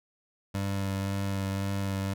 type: tone with vibrato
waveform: 25% pulse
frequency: 98 Hz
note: G2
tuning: in tune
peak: -25 dBFS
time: 0.54-2.14 s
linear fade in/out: 10 ms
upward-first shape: sine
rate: 1.9 Hz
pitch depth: 15 cents each way
effects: none